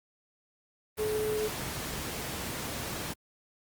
sine tone in noise, 429 Hz, A4, 44 cents flat, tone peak -28 dBFS, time 0.98-1.49 s, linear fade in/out 20 ms, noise pink, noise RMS -36 dBFS, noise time 0.97-3.14 s, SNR +5 dB, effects high-pass 60 Hz 12 dB/octave + Opus 32 kbps

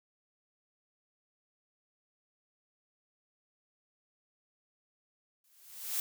blue noise with exponential growth, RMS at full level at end -31 dBFS, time 5.44-6 s, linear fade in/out 2 ms, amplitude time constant 120 ms, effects none

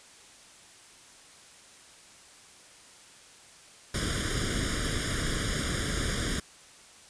pink noise with comb filter, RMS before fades -30 dBFS, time 3.94-6.4 s, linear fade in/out 5 ms, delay 0.58 ms, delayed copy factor +0.9, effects white hiss -53 dBFS RMS until 7.09 s + resampled to 22050 Hz

